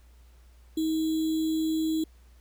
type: tone with sample-and-hold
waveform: sine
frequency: 317.6 Hz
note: D#4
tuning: 36 cents sharp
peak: -24 dBFS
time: 0.77-2.04 s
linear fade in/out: 5 ms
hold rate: 3675 Hz
effects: added 60 Hz sine -52 dBFS peak until 2.4 s + pink hiss -65 dBFS RMS until 2.4 s